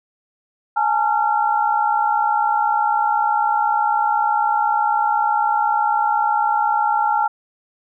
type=tone cluster; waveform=sine; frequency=838 / 898 / 1372 Hz; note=G#5 / A5 / F6; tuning=+15 / +35 / -31 cents; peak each=-18 / -20 / -22 dBFS; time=0.76-7.28 s; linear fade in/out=10 ms; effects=none